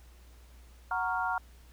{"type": "chord", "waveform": "sine", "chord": "Gb major seventh", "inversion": "none", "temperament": "equal", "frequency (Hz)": [740, 932.3, 1108.7, 1396.9], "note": ["Gb5", "Bb5", "Db6", "F6"], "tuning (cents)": [0, 0, 0, 0], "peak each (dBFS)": [-34, -33, -37, -33], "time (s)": [0.91, 1.38], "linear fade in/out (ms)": 2, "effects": ["added 60 Hz sine -52 dBFS peak until 1.72 s", "pink hiss -62 dBFS RMS until 1.72 s"]}